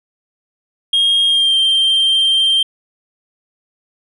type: tone with pitch glide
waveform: sine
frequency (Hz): 3245 to 3158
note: G#7 to G7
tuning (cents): -41 to +12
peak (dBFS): -8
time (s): 0.93-2.63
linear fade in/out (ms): 5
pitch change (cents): -47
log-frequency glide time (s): 1.26-1.56
effects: tanh soft clip ceiling -9 dBFS